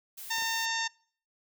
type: noise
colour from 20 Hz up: blue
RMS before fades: -43 dBFS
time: 0.17-0.66 s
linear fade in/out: 10 ms
type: harmonic tone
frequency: 908 Hz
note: A#5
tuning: 46 cents flat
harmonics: 1 / 2 / 3 / 4 / 5 / 6 / 7 / 8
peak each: -35 / -33 / -39 / -37 / -41 / -38 / -39 / -44 dBFS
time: 0.3-0.88 s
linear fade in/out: 10 ms
type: clicks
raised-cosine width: 1 ms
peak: -35 dBFS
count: 2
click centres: 0.383 / 0.423 s
effects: noise-tail reverb RT60 0.5 s tail -25 dB re dry